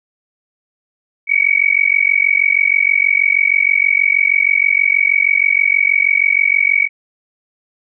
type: tone with amplitude modulation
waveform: sine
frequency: 2257 Hz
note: C#7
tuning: 31 cents sharp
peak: -6 dBFS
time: 1.27-6.89 s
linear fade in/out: 50 ms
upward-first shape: sine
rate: 46.3 Hz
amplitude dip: 100%
effects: none